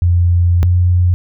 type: tone pair in turn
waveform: sine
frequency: 87.31 / 89.14 Hz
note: F2 / F2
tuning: 0 / +36 cents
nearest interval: unison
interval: 36 cents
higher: second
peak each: -8 dBFS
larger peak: neither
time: 0.02-0.63 / 0.63-1.14 s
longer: first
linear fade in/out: 0 ms
effects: none